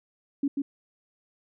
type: tone with echo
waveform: sine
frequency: 280 Hz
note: C#4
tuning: 18 cents sharp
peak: -22 dBFS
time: 0.43-0.48 s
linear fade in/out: 5 ms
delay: 140 ms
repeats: 1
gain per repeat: -3 dB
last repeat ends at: 0.62 s
effects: none